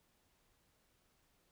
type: silence
effects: pink hiss -75 dBFS RMS until 1.51 s